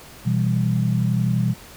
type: chord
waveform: sine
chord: E minor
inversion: second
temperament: equal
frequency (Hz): 123.47 / 164.81 / 196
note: B2 / E3 / G3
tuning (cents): 0 / 0 / 0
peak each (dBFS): -20 / -23 / -23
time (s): 0.25-1.54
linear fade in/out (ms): 20
effects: pink hiss -43 dBFS RMS until 1.76 s